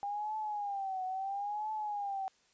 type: tone with vibrato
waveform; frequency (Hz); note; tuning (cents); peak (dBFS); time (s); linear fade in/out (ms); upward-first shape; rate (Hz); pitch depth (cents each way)
sine; 803; G5; +41; -34; 0.03-2.28; 0; triangle; 0.74; 140
effects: white hiss -69 dBFS RMS until 2.53 s + resampled to 16000 Hz